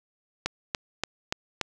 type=click train; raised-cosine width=0.2 ms; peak=-9 dBFS; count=5; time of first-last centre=0.46-1.613 s; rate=3.47 Hz; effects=none